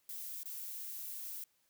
violet noise with dropouts, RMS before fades -44 dBFS, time 0.09-1.44 s, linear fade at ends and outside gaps 2 ms, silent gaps 0.433-0.456 s, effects white hiss -75 dBFS RMS until 1.69 s

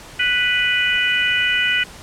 harmonic tone, 493.9 Hz, B4, in tune, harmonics 3 / 4 / 5 / 6, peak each -21 / -21 / -21 / -21 dBFS, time 0.19-1.84 s, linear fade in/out 10 ms, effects pink hiss -39 dBFS RMS until 2.02 s + low-pass 10000 Hz 12 dB/octave

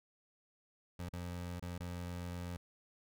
25% pulse tone with dropouts, 88 Hz, F2, 14 cents sharp, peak -37 dBFS, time 0.99-2.57 s, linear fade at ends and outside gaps 5 ms, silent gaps 1.092-1.131 / 1.597-1.624 / 1.78-1.802 s, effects none

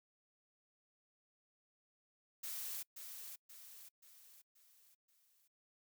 blue noise with echo, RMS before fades -44 dBFS, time 2.43-2.83 s, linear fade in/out 10 ms, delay 530 ms, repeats 5, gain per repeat -6 dB, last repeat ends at 5.48 s, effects noise-tail reverb RT60 0.1 s tail -25 dB re dry

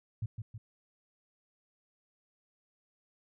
sine tone with echo, 110 Hz, A2, in tune, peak -31 dBFS, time 0.22-0.26 s, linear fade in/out 5 ms, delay 160 ms, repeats 2, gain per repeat -5 dB, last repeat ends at 0.58 s, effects none

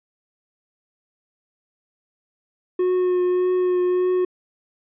triangle tone with vibrato, 362.9 Hz, F#4, 34 cents flat, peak -15 dBFS, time 2.79-4.25 s, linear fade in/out 5 ms, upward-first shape triangle, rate 1.7 Hz, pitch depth 17 cents each way, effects resampled to 8000 Hz

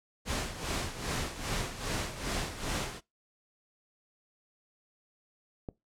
pink noise with tremolo, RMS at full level -32 dBFS, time 0.25-3.01 s, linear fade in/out 50 ms, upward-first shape sine, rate 2.5 Hz, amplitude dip 70%
click, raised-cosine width 2 ms, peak -24 dBFS, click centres 5.688 s
effects noise-tail reverb RT60 0.2 s tail -22 dB re dry + low-pass 9000 Hz 12 dB/octave

